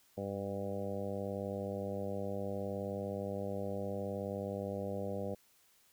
harmonic tone with a mistuned harmonic, 99.3 Hz, G2, 23 cents sharp, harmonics 1 / 2 / 3 / 4 / 5 / 6 / 7 / 8, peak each -44 / -42 / -48 / -46 / -41 / -43 / -50 / -53 dBFS, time 0.17-5.35 s, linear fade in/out 10 ms, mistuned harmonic 1, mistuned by -16 cents, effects white hiss -68 dBFS RMS until 5.92 s

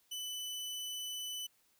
sawtooth tone, 2995 Hz, F#7, 20 cents sharp, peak -36 dBFS, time 0.11-1.47 s, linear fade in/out 10 ms, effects white hiss -72 dBFS RMS until 1.79 s

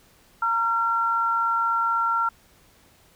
sine tone pair together, 924 / 1368.1 Hz, A#5 / F6, -16 / -36 cents, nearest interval perfect fifth, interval 680 cents, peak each -26 / -21 dBFS, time 0.42-2.29 s, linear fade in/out 5 ms, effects pink hiss -57 dBFS RMS until 3.15 s

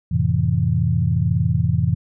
sine chord, F major seventh, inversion none, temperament equal with one note detuned, 88.58 / 110 / 130.81 / 164.81 Hz, F2 / A2 / C3 / E3, +25 / 0 / 0 / 0 cents, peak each -22 / -21 / -21 / -21 dBFS, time 0.11-1.95 s, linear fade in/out 10 ms, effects none

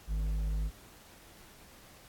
triangle tone with hard clipping, 51.91 Hz, G#1, in tune, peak -31 dBFS, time 0.07-0.71 s, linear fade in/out 50 ms, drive 10 dB, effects pink hiss -56 dBFS RMS until 2.08 s + AAC 64 kbps

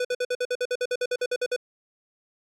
square tone bursts, 495.4 Hz, B4, 5 cents sharp, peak -24 dBFS, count 16, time 0-1.563 s, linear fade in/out 5 ms, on 48 ms, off 53 ms, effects low-pass 8000 Hz 12 dB/octave + AAC 64 kbps

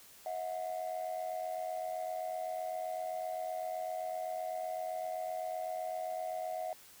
sine tone pair together, 641 / 728.8 Hz, E5 / F#5, -49 / -26 cents, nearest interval major second, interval 223 cents, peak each -37 / -37 dBFS, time 0.26-6.73 s, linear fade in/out 2 ms, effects tanh soft clip ceiling -31 dBFS + white hiss -57 dBFS RMS until 7 s

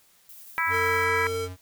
violet noise with tremolo, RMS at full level -45 dBFS, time 0.29-1.04 s, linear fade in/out 2 ms, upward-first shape sine, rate 11 Hz, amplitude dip 25%
harmonic tone, 328.6 Hz, E4, 5 cents flat, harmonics 3 / 4 / 5 / 6 / 7, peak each -29 / -29 / -29 / -29 / -29 dBFS, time 0.58-1.27 s, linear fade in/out 0 ms
square tone with pitch glide, 91.1 to 91.63 Hz, F#2 to F#2, -26 to -16 cents, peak -36 dBFS, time 0.66-1.57 s, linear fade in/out 50 ms, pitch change +10 cents, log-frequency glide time 1.18-1.39 s
square tone, 451.6 Hz, A4, 45 cents sharp, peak -28 dBFS, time 0.7-1.49 s, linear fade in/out 50 ms
effects white hiss -60 dBFS RMS until 1.61 s

